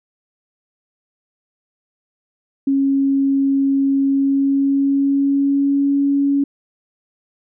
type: tone with pitch glide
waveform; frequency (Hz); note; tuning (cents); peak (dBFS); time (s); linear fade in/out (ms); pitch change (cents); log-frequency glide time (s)
sine; 274.1 to 280.3; C#4 to C#4; -19 to +19; -13; 2.67-6.44; 5; +38; 4.05-5.96
effects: none